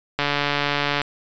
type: click train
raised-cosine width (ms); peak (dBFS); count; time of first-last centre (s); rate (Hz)
0.3; -5; 120; 0.19-1.016; 144
effects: resampled to 16000 Hz